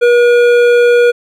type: tone with hard clipping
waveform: sine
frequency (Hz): 480.9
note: B4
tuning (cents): -46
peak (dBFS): -7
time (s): 0.01-1.12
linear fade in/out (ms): 20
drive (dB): 11
effects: none